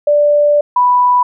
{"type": "tone pair in turn", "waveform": "sine", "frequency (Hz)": [587.3, 987.7], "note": ["D5", "B5"], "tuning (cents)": [0, 0], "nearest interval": "major sixth", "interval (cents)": 900, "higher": "second", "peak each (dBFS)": -7, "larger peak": "neither", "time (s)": [[0.07, 0.61], [0.76, 1.23]], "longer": "first", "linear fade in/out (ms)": 5, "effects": []}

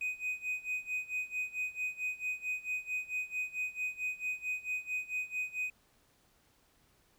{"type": "tone with tremolo", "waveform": "triangle", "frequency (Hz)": 2500, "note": "D#7", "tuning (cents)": 8, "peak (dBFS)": -29, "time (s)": [0.01, 5.7], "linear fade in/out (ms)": 2, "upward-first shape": "sine", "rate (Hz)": 4.5, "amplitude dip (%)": 90, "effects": ["tanh soft clip ceiling -25 dBFS", "pink hiss -69 dBFS RMS until 7.18 s"]}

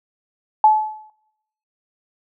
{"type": "tone with exponential decay", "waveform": "sine", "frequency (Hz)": 861, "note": "A5", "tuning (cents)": -38, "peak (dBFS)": -6, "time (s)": [0.64, 1.1], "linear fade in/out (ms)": 2, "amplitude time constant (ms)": 99, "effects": ["noise-tail reverb RT60 0.9 s tail -23 dB re dry"]}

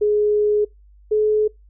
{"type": "tone pair in turn", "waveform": "sine", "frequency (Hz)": [418.8, 426.9], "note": ["G#4", "G#4"], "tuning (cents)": [15, 48], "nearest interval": "unison", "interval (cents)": 33, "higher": "second", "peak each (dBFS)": [-14, -14], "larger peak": "neither", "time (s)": [[0.01, 0.65], [1.11, 1.48]], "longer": "first", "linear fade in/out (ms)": 10, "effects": ["noise-tail reverb RT60 0.2 s tail -25 dB re dry", "added 50 Hz sine -46 dBFS peak until 1.69 s"]}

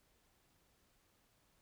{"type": "silence", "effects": ["pink hiss -74 dBFS RMS until 1.61 s"]}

